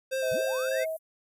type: tone with vibrato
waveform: square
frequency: 522 Hz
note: C5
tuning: 4 cents flat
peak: -28 dBFS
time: 0.11-0.85 s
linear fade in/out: 20 ms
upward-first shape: triangle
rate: 3.6 Hz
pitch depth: 31 cents each way
type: tone with tremolo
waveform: sine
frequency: 640 Hz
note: D#5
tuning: 49 cents sharp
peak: -28 dBFS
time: 0.22-0.97 s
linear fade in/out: 10 ms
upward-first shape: sine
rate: 2 Hz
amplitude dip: 80%
type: high-pass noise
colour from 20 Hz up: white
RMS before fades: -47 dBFS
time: 0.23-0.99 s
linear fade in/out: 20 ms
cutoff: 12000 Hz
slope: 24 dB/octave
type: linear sweep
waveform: sine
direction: up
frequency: 71.7 to 2196 Hz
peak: -37 dBFS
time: 0.31-0.86 s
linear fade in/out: 10 ms
effects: resampled to 32000 Hz